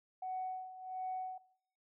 sine tone with tremolo, 746 Hz, F#5, 14 cents sharp, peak -35 dBFS, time 0.22-1.38 s, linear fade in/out 5 ms, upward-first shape sine, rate 1.4 Hz, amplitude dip 75%, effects noise-tail reverb RT60 0.6 s tail -19 dB re dry + tanh soft clip ceiling -32 dBFS

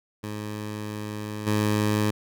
15% pulse tone with level steps, 105.8 Hz, G#2, 33 cents sharp, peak -25 / -15 dBFS, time 0.23-2.11 s, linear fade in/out 10 ms, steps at 1.46 s, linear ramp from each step 20 ms, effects none

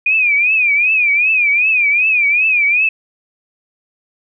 sine tone with vibrato, 2439 Hz, D#7, 35 cents flat, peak -10 dBFS, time 0.06-2.89 s, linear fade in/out 5 ms, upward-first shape triangle, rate 2.6 Hz, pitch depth 150 cents each way, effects none

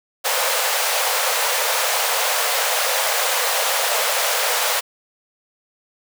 pink high-pass noise, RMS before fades -20 dBFS, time 0.24-4.81 s, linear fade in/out 20 ms, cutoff 470 Hz, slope 96 dB/octave, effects none

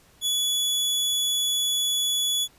sawtooth tone, 3408 Hz, G#7, 44 cents sharp, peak -19 dBFS, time 0.21-2.48 s, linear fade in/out 50 ms, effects pink hiss -57 dBFS RMS until 2.58 s + resampled to 32000 Hz

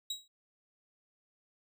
35% pulse tone with exponential decay, 3839 Hz, B7, 50 cents flat, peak -30 dBFS, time 0.1-0.28 s, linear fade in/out 5 ms, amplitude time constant 39 ms, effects none

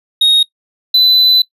triangle tone pair in turn, 3744 / 4006 Hz, A#7 / B7, +7 / +24 cents, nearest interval minor second, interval 117 cents, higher second, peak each -5 dBFS, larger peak neither, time 0.21-0.43 / 0.94-1.42 s, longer second, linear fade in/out 5 ms, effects noise-tail reverb RT60 0.1 s tail -21 dB re dry + resampled to 32000 Hz

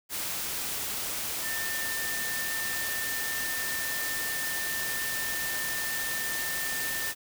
sine tone in noise, 1795 Hz, A6, 34 cents sharp, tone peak -33 dBFS, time 1.42-7.14 s, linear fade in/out 50 ms, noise white, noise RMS -33 dBFS, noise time 0.09-7.15 s, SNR -3 dB, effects none

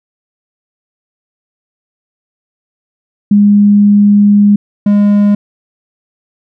sine / triangle tone pair in turn, 204.8 / 204.8 Hz, G#3 / G#3, -24 / -24 cents, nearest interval unison, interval 0 cents, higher neither, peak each -3 dBFS, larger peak neither, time 3.31-4.56 / 4.86-5.35 s, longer first, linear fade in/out 5 ms, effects none

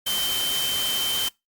sine tone in noise, 3100 Hz, G7, 20 cents flat, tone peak -24 dBFS, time 0.06-1.29 s, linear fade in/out 10 ms, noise white, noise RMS -28 dBFS, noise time 0.06-1.29 s, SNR +1 dB, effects noise-tail reverb RT60 0.2 s tail -23 dB re dry + Opus 48 kbps

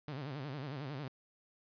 sawtooth tone with vibrato, 139.9 Hz, C#3, 16 cents sharp, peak -36 dBFS, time 0.08-1.08 s, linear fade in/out 0 ms, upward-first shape sine, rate 11 Hz, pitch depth 160 cents each way, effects resampled to 11025 Hz + 11-bit

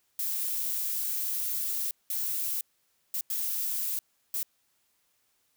violet noise bursts at uneven times, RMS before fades -31 dBFS, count 5, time 0.19-1.91 / 2.1-2.61 / 3.14-3.21 / 3.3-3.99 / 4.34-4.43 s, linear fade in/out 2 ms, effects white hiss -72 dBFS RMS until 5.56 s

